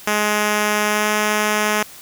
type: tone with pitch glide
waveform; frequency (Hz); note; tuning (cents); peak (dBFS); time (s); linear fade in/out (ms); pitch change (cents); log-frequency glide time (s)
5% pulse; 210 to 211.6; G#3 to G#3; +19 to +33; -5; 0.07-1.83; 5; +14; 0.87-1.07
effects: white hiss -40 dBFS RMS until 2.01 s